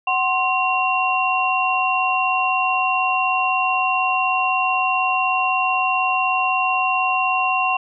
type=tone cluster; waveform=sine; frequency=749 / 1054 / 2748 Hz; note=F#5 / C6 / F7; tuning=+21 / +12 / -29 cents; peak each=-21 dBFS; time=0.07-7.77 s; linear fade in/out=5 ms; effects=none